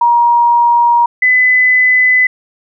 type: tone pair in turn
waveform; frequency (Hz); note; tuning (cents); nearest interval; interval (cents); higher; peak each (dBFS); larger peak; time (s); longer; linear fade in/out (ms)
sine; 948 / 2009; A#5 / B6; +29 / +29; octave + minor second; 1300; second; -6; neither; 0.01-1.06 / 1.22-2.27; neither; 5
effects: none